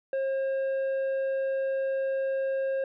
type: tone with tanh clipping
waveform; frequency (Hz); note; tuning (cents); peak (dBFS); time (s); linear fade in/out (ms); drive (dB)
sine; 537; C5; +45; -27; 0.13-2.84; 2; 6
effects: none

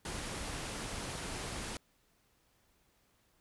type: low-pass noise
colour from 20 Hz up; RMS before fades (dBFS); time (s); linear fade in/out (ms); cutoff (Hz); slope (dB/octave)
pink; -41; 0.05-1.77; 2; 11000; 96
effects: pink hiss -72 dBFS RMS until 3.4 s

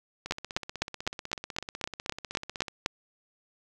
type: two click trains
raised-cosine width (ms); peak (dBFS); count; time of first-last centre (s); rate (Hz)
0.2; -9 / -20; 11 / 40; 0.31-2.861 / 0.26-2.682; 3.92 / 16.1
effects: none

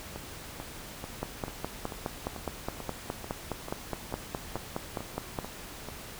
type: two click trains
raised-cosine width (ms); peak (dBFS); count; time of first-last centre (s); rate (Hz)
1; -24 / -17; 14 / 21; 0.16-5.887 / 1.23-5.388; 2.27 / 4.81
effects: pink hiss -44 dBFS RMS until 6.19 s

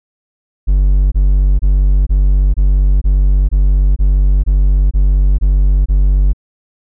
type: tone bursts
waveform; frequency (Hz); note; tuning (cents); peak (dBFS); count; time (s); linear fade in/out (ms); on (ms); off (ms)
triangle; 48.03; G1; -35; -5; 12; 0.67-6.334; 20; 450; 24
effects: none

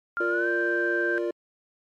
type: tone with pitch glide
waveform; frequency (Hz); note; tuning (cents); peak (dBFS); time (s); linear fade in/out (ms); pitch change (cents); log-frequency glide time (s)
sine; 1396.9 to 1568; F6 to G6; 0 to 0; -25; 0.17-1.18; 0; +200; 0.29-0.48
type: chord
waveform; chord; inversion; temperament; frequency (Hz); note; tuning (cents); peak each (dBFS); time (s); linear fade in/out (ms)
triangle; Bb major; second; equal; 349.2 / 466.2 / 587.3; F4 / Bb4 / D5; 0 / 0 / 0; -25 / -30 / -30; 0.2-1.31; 5
effects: MP3 64 kbps

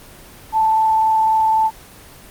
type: tone with frequency modulation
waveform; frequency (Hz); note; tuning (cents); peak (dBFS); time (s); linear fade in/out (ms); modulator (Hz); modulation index
sine; 880; A5; 0; -12; 0.52-1.71; 50; 23.8; 0.32
effects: pink hiss -41 dBFS RMS until 2.3 s + Opus 24 kbps

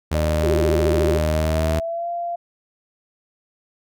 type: tone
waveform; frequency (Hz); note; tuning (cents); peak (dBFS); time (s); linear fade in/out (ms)
sawtooth; 78.5; D#2; +16; -15; 0.11-1.8; 10
type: tone with pitch glide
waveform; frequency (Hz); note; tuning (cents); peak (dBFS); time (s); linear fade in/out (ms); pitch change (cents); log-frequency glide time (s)
sine; 601 to 690.4; D5 to F5; +40 to -20; -23; 0.14-2.36; 10; +240; 1.19-2.09
type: tone with vibrato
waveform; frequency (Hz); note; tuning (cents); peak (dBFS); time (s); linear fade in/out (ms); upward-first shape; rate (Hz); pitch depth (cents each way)
sine; 372.2; F#4; +10; -19; 0.43-1.18; 5; triangle; 14; 190
effects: none

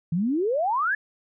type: exponential sweep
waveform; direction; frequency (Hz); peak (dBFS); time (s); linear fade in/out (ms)
sine; up; 156.1 to 1760; -21; 0.12-0.95; 5
effects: none

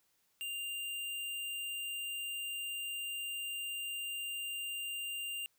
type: tone with sample-and-hold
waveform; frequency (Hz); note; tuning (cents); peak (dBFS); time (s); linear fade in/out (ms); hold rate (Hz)
sine; 2794; F7; 0; -37; 0.41-5.46; 0; 11025
effects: white hiss -75 dBFS RMS until 5.58 s

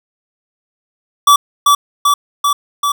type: tone with echo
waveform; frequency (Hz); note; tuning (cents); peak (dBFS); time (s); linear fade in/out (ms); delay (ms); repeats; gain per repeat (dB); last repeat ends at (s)
square; 1153; D6; -32; -5; 1.27-1.36; 5; 390; 4; -2; 2.92
effects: none

